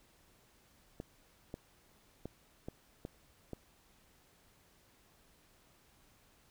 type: clicks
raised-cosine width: 2 ms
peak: -28 dBFS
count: 6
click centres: 1.001 / 1.541 / 2.256 / 2.685 / 3.051 / 3.533 s
effects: pink hiss -67 dBFS RMS until 6.5 s